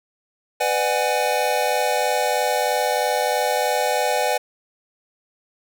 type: chord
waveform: square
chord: G# half-diminished seventh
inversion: first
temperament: just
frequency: 498.4 / 598 / 747.5 / 830.6 Hz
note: B4 / D5 / F#5 / G#5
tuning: +16 / +31 / +17 / 0 cents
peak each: -25 dBFS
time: 0.6-4.38 s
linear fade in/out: 10 ms
effects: none